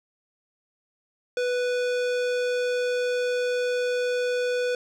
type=tone with hard clipping; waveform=sine; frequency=493.9 Hz; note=B4; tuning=in tune; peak=-25 dBFS; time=1.37-4.75 s; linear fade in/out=2 ms; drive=18 dB; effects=none